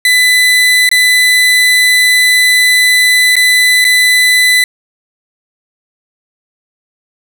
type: tone with dropouts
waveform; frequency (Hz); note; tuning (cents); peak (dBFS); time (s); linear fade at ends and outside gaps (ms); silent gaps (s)
30% pulse; 1999; B6; +20; -3; 0.05-4.64; 2; 0.891-0.914 / 3.356-3.365 / 3.844-3.849
effects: none